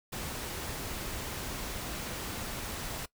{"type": "noise", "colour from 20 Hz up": "pink", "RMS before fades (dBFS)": -38, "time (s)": [0.12, 3.06], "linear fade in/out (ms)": 10, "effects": ["noise-tail reverb RT60 0.1 s tail -20 dB re dry"]}